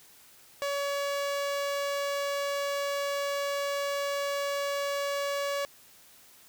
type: tone with notch filter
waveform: sawtooth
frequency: 565 Hz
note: C#5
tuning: 33 cents sharp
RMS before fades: -31 dBFS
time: 0.62-5.65 s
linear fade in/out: 0 ms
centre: 11000 Hz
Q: 1.8
effects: white hiss -56 dBFS RMS until 6.48 s